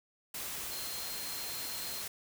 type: tone in noise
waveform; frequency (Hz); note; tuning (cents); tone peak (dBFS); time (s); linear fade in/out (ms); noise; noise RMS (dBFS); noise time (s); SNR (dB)
sine; 4186; C8; 0; -44; 0.71-2.02; 5; white; -40; 0.34-2.08; -7
effects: none

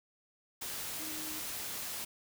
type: tone in noise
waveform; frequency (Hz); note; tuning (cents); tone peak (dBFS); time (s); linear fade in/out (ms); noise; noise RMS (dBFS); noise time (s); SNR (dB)
sine; 311.1; D#4; 0; -46; 0.99-1.4; 10; white; -40; 0.61-2.05; -9
effects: none

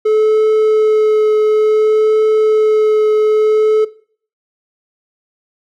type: tone with vibrato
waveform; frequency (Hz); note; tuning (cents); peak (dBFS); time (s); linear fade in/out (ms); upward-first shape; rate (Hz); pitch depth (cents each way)
triangle; 431.2; A4; -35; -7; 0.05-3.85; 10; triangle; 0.57; 12
effects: noise-tail reverb RT60 0.5 s tail -18 dB re dry

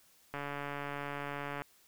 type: click train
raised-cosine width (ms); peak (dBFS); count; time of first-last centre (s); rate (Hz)
0.5; -24; 184; 0.34-1.62; 143
effects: white hiss -65 dBFS RMS until 1.87 s

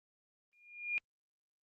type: tone with exponential growth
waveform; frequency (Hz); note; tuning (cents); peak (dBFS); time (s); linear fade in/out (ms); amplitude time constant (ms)
sine; 2420; D#7; -49; -29; 0.53-0.98; 0; 97
effects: Opus 24 kbps

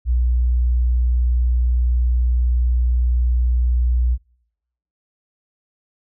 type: tone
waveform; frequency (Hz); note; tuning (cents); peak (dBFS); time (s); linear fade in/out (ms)
sine; 60.8; B1; -26; -14; 0.05-4.18; 50
effects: noise-tail reverb RT60 0.8 s tail -26 dB re dry

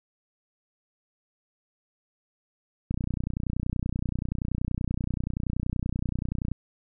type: click train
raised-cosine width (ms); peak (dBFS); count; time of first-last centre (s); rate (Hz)
5; -16; 111; 2.91-6.517; 30.5
effects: none

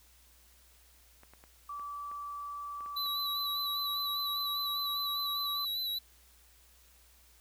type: clicks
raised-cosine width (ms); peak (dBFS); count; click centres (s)
0.5; -39; 8; 1.234 / 1.336 / 1.439 / 1.796 / 2.115 / 2.807 / 2.861 / 3.062
type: tone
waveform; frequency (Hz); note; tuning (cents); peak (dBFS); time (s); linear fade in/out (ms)
sine; 1157; D6; -26; -38; 1.69-5.65; 5
type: tone with vibrato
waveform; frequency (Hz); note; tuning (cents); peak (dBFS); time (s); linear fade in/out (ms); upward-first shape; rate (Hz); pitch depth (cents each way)
square; 3951; B7; 0; -33; 2.96-5.99; 10; sine; 5; 39
effects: added 60 Hz sine -63 dBFS peak until 7.4 s + white hiss -63 dBFS RMS until 7.4 s

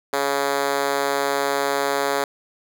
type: tone with high-pass filter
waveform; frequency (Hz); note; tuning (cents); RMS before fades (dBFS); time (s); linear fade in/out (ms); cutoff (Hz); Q
5% pulse; 140; C#3; +18; -22; 0.13-2.24; 2; 420; 1.7
effects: none

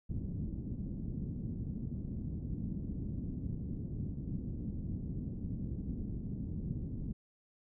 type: low-pass noise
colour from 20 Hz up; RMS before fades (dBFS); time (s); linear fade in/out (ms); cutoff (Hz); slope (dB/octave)
white; -39; 0.09-7.13; 10; 230; 24
effects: none

